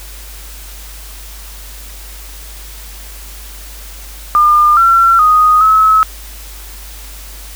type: tone with pitch steps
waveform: sine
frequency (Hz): 1205 / 1357 / 1244 / 1290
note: D6 / E6 / D#6 / E6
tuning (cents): +44 / +50 / -1 / -38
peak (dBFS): -5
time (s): 4.35-6.03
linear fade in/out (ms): 0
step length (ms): 420
effects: added 50 Hz sine -30 dBFS peak until 7.55 s + white hiss -34 dBFS RMS until 7.55 s